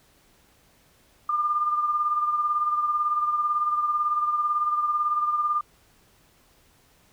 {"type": "beating tone pair", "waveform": "sine", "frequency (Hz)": [1201, 1219], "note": ["D6", "D#6"], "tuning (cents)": [38, -36], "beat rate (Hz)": 18, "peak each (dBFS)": [-22, -31], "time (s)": [1.29, 5.61], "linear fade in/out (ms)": 5, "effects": ["pink hiss -60 dBFS RMS until 7.12 s"]}